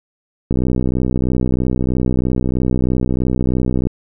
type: click train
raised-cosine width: 3 ms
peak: -5 dBFS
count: 213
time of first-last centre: 0.51-3.87 s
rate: 63.1 Hz
effects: none